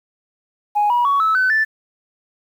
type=tone with pitch steps; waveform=sine; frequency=830.6 / 965.2 / 1121.6 / 1303.4 / 1514.6 / 1760 Hz; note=G#5 / B5 / C#6 / E6 / F#6 / A6; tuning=0 / -40 / +20 / -20 / +40 / 0 cents; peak=-12 dBFS; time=0.75-1.65 s; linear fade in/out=20 ms; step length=150 ms; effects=tanh soft clip ceiling -10 dBFS + 8-bit